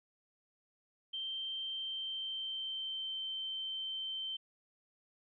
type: tone with pitch glide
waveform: sine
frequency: 3136 to 3107 Hz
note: G7 to G7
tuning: 0 to -16 cents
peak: -37 dBFS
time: 1.13-4.37 s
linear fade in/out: 10 ms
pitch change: -16 cents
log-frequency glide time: 1.66-3.19 s
effects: none